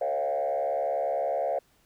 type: tone with frequency modulation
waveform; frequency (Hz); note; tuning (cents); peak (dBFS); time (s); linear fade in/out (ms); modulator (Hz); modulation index
sine; 620; D#5; -6; -24; 0.01-1.59; 5; 70.8; 1.7
effects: tanh soft clip ceiling -21 dBFS + pink hiss -65 dBFS RMS until 1.85 s